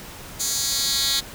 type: tone with high-pass filter sweep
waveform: 10% pulse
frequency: 274.7 Hz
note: C#4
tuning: 16 cents flat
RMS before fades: -23 dBFS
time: 0.39-1.21 s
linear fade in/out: 20 ms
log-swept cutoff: 6200 to 3600 Hz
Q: 2
effects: pink hiss -39 dBFS RMS until 1.34 s